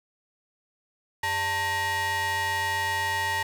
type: ring-modulated tone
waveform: 45% pulse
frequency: 493.9 Hz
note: B4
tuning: in tune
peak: -22 dBFS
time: 1.23-3.43 s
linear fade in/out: 5 ms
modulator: 1390 Hz
effects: none